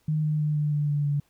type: tone with pitch steps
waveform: sine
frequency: 154.1 / 152.42 / 150.75 / 149.11 / 147.48 / 145.87 / 144.28 Hz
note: D#3 / D#3 / D3 / D3 / D3 / D3 / D3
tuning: -16 / -35 / +46 / +27 / +8 / -11 / -30 cents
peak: -22 dBFS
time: 0.08-1.2 s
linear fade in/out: 5 ms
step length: 160 ms
effects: pink hiss -67 dBFS RMS until 1.29 s